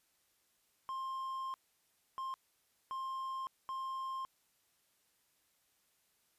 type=tone bursts at uneven times; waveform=triangle; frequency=1058 Hz; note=C6; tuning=19 cents sharp; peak=-36 dBFS; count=4; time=0.89-1.54 / 2.18-2.34 / 2.91-3.47 / 3.69-4.25 s; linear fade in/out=0 ms; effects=white hiss -75 dBFS RMS until 6.38 s + resampled to 32000 Hz